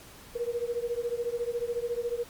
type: beating tone pair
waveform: sine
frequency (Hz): 470 / 484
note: A#4 / B4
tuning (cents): +14 / -35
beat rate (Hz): 14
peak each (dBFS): -31 / -32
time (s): 0.35-2.24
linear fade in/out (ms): 10
effects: pink hiss -50 dBFS RMS until 2.29 s + MP3 96 kbps

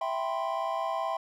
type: chord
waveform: triangle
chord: C major seventh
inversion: first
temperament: equal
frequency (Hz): 659.3 / 784 / 987.8 / 1046.5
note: E5 / G5 / B5 / C6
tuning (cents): 0 / 0 / 0 / 0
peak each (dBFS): -31 / -32 / -36 / -32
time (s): 0.01-1.17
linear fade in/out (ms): 5
effects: none

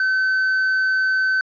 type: tone with tanh clipping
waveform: triangle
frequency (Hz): 1529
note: G6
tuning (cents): -44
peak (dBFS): -17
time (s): 0-1.41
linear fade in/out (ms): 2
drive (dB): 8
effects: resampled to 11025 Hz

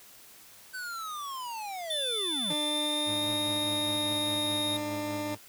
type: linear sweep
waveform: square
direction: down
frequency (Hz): 1534 to 150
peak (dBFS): -36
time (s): 0.73-2.54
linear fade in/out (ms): 20
type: tone with pitch glide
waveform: square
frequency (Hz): 3520 to 3712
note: A7 to A#7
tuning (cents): 0 to -8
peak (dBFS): -30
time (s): 1.9-4.77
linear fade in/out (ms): 5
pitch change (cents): +92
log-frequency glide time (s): 2.47-3.34
type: tone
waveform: 20% pulse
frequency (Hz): 298.8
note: D4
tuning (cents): +30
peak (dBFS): -27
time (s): 2.5-5.35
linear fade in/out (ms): 5
type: tone with tremolo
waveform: sawtooth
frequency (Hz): 105.7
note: G#2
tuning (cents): +31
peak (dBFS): -34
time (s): 3.05-5.38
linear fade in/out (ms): 50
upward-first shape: triangle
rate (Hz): 4.9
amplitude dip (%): 45
effects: white hiss -53 dBFS RMS until 5.48 s

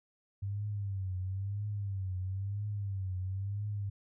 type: tone with vibrato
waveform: sine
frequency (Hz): 98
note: G2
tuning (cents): 0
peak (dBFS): -33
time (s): 0.42-3.9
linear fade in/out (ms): 10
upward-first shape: triangle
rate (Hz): 1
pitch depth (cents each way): 120
effects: none

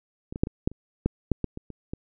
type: clicks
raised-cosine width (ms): 3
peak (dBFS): -22 / -20 / -7 / -19 / -9 / -29 / -9 / -8 / -13 / -22 / -26 / -19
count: 12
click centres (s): 0.325 / 0.359 / 0.435 / 0.471 / 0.675 / 0.716 / 1.06 / 1.317 / 1.443 / 1.574 / 1.703 / 1.935
effects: none

